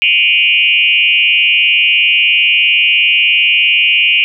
sine tone with frequency modulation, 2637 Hz, E7, in tune, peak -7 dBFS, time 0.02-4.24 s, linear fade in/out 0 ms, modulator 163 Hz, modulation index 2, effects none

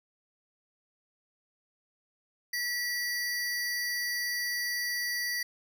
square tone pair together, 1947 / 4631 Hz, B6 / D8, -25 / -25 cents, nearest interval octave + minor third, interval 1500 cents, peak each -32 / -36 dBFS, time 2.53-5.43 s, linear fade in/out 5 ms, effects none

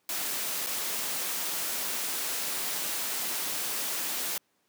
white noise with dropouts, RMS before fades -32 dBFS, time 0.09-4.38 s, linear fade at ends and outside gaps 2 ms, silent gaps 0.664-0.668 s, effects pink hiss -72 dBFS RMS until 4.68 s + high-pass 200 Hz 12 dB/octave

